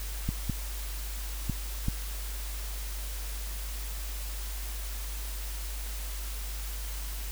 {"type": "clicks", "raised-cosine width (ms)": 5, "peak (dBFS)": -16, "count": 4, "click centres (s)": [0.29, 0.497, 1.497, 1.884], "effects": ["added 50 Hz sine -34 dBFS peak until 7.31 s", "white hiss -42 dBFS RMS until 7.31 s"]}